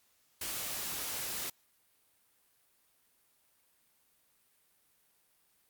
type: noise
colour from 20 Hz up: white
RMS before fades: -38 dBFS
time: 0.41-1.5 s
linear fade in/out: 5 ms
effects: white hiss -71 dBFS RMS until 5.69 s + Opus 48 kbps